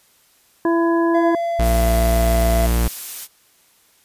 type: harmonic tone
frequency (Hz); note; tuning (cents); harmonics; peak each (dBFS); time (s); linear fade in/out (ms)
335; E4; +28; 1 / 2 / 3 / 5; -15 / -24 / -23 / -29; 0.65-1.35; 2
type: tone with pitch glide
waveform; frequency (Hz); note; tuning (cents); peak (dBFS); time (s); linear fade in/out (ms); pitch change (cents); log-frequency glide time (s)
triangle; 680 to 671.8; F5 to E5; -46 to +33; -17; 1.14-2.67; 10; -21; 1.45-1.95
type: tone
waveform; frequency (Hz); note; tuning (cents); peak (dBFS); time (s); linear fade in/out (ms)
45% pulse; 58.27; A#1; 0; -15; 1.59-2.88; 5
type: noise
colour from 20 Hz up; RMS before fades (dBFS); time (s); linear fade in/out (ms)
blue; -29; 1.61-3.28; 50
effects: white hiss -56 dBFS RMS until 4.04 s + resampled to 32000 Hz